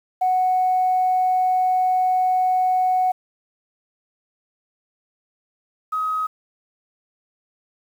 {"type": "tone pair in turn", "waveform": "sine", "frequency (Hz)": [740, 1265.4], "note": ["F#5", "D#6"], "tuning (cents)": [0, 29], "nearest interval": "major sixth", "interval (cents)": 929, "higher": "second", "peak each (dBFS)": [-15, -20], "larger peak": "first", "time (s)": [[0.21, 3.12], [5.92, 6.27]], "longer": "first", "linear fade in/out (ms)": 10, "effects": ["tanh soft clip ceiling -11 dBFS", "8-bit"]}